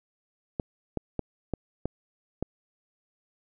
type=clicks; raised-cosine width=2 ms; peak=-15 dBFS; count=6; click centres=0.598 / 0.973 / 1.193 / 1.537 / 1.856 / 2.426 s; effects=none